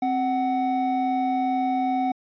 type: tone pair together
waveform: triangle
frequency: 262.8 / 746 Hz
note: C4 / F#5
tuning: +8 / +14 cents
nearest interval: octave + tritone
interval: 1806 cents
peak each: -23 / -21 dBFS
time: 0.02-2.12 s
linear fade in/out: 5 ms
effects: resampled to 11025 Hz